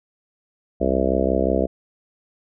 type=harmonic tone; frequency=65.6 Hz; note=C2; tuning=5 cents sharp; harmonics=1 / 3 / 4 / 5 / 6 / 7 / 8 / 9 / 10; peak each=-26 / -26 / -26 / -26 / -26 / -26 / -26 / -26 / -26 dBFS; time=0.8-1.67 s; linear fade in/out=20 ms; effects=none